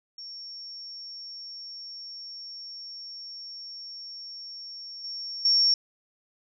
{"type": "tone with level steps", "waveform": "sine", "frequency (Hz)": 5490, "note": "F8", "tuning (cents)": -31, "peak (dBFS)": [-38, -33, -18], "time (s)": [0.18, 5.74], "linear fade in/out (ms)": 2, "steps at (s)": [5.04, 5.45], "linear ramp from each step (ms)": 2, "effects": []}